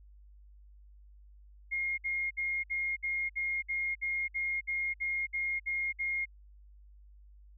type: tone bursts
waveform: sine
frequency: 2139 Hz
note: C7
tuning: 38 cents sharp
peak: -30 dBFS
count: 14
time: 1.71-6.257 s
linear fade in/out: 20 ms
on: 270 ms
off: 59 ms
effects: added 50 Hz sine -53 dBFS peak until 7.57 s